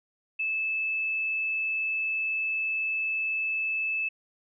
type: tone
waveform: sine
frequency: 2618 Hz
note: E7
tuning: 13 cents flat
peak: -26 dBFS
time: 0.39-4.09 s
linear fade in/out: 10 ms
effects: none